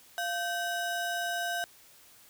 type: ring-modulated tone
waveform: square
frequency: 1123 Hz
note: C#6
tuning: 22 cents sharp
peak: -28 dBFS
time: 0.18-1.64 s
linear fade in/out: 0 ms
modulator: 429 Hz
effects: white hiss -57 dBFS RMS until 2.29 s